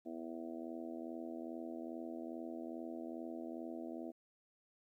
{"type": "harmonic tone", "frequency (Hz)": 82.41, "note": "E2", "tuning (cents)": 0, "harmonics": [3, 4, 5, 6, 7, 8, 9], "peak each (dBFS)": [-47, -46, -58, -55, -56, -51, -60], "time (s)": [0.05, 4.12], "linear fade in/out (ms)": 20, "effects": ["13-bit"]}